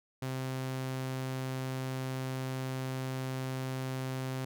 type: tone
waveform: sawtooth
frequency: 130.81 Hz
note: C3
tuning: in tune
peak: -30 dBFS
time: 0.22-4.45 s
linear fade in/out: 5 ms
effects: none